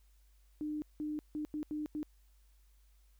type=tone bursts at uneven times; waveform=sine; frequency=302 Hz; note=D4; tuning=48 cents sharp; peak=-35 dBFS; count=6; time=0.61-0.82 / 1-1.19 / 1.35-1.45 / 1.54-1.63 / 1.71-1.86 / 1.95-2.03 s; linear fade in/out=0 ms; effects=added 50 Hz sine -62 dBFS peak until 3.19 s + white hiss -75 dBFS RMS until 3.19 s